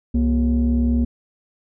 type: tone pair together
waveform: sine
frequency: 66.8 / 238 Hz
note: C2 / A#3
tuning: +36 / +36 cents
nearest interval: octave + minor seventh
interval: 2200 cents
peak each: -16 dBFS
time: 0.14-1.05 s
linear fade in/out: 10 ms
effects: tanh soft clip ceiling -12 dBFS